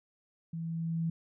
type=tone with level ramp; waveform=sine; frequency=164.81 Hz; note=E3; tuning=in tune; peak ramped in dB=-35 to -28 dBFS; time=0.53-1.1 s; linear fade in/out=5 ms; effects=none